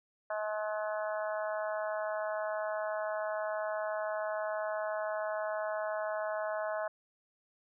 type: harmonic tone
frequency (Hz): 213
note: G#3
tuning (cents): +44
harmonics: 3 / 4 / 5 / 6 / 7 / 8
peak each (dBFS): -34 / -42 / -42 / -46 / -43 / -47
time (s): 0.3-6.88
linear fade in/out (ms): 5
effects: none